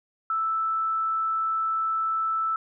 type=tone; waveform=sine; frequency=1318.5 Hz; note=E6; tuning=in tune; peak=-23 dBFS; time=0.3-2.56 s; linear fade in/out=2 ms; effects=none